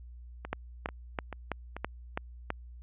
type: two click trains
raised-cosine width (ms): 0.5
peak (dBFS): -16 / -23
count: 7 / 4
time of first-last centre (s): 0.53-2.504 / 0.45-1.766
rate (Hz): 3.04 / 2.28
effects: added 60 Hz sine -45 dBFS peak until 2.82 s + resampled to 8000 Hz